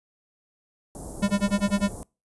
pink band-stop noise, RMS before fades -37 dBFS, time 0.95-2.03 s, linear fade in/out 0 ms, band 820 to 8100 Hz, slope 24 dB/octave
square tone with tremolo, 201 Hz, G3, 44 cents sharp, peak -19 dBFS, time 1.22-1.91 s, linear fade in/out 10 ms, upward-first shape sine, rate 10 Hz, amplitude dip 100%
effects noise-tail reverb RT60 0.3 s tail -24 dB re dry + resampled to 24000 Hz

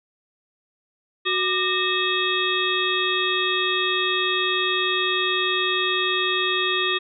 harmonic tone with a mistuned harmonic, 370 Hz, F#4, in tune, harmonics 1 / 3 / 5 / 7 / 9 / 10, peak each -27 / -27 / -27 / -27 / -27 / -27 dBFS, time 1.25-6.99 s, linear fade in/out 20 ms, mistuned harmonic 3, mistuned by +130 cents, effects none

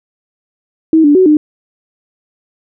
sine tone with pitch steps, 320.1 / 291.4 / 373.6 / 302.5 Hz, D#4 / D4 / F#4 / D#4, +49 / -13 / +17 / -49 cents, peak -4 dBFS, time 0.93-1.37 s, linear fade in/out 2 ms, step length 110 ms, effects none

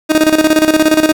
30% pulse tone with tremolo, 311.8 Hz, D#4, 4 cents sharp, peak -3 dBFS, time 0.09-1.13 s, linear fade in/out 20 ms, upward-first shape square, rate 17 Hz, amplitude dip 70%, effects 7-bit

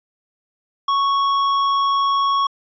sine tone with hard clipping, 1108.7 Hz, C#6, in tune, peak -17 dBFS, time 0.88-2.47 s, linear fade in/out 5 ms, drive 8 dB, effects resampled to 16000 Hz

